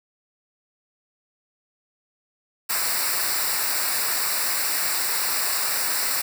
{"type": "noise with comb filter", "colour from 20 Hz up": "white", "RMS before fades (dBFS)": -24, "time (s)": [2.69, 6.22], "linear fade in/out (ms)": 10, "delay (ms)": 0.31, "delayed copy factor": -0.8, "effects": []}